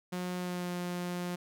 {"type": "tone with pitch glide", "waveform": "sawtooth", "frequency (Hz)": [180, 177.21], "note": ["F#3", "F3"], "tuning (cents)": [-47, 26], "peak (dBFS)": -30, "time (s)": [0.12, 1.36], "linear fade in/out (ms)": 10, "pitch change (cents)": -27, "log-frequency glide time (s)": [0.37, 0.71], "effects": []}